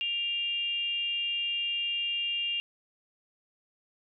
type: tone with frequency modulation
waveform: sine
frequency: 2800 Hz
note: F7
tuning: 4 cents sharp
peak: -28 dBFS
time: 0.01-2.6 s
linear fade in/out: 0 ms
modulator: 427 Hz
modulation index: 0.42
effects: none